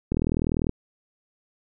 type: click train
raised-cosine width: 3 ms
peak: -11 dBFS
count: 24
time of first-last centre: 0.12-0.694 s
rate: 40.1 Hz
effects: none